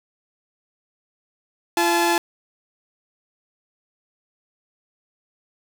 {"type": "tone pair together", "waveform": "sawtooth", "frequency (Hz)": [342.1, 862], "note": ["F4", "A5"], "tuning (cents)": [-36, -36], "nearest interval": "octave + major third", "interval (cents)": 1600, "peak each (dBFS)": -16, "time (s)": [1.77, 2.18], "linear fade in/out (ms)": 2, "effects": []}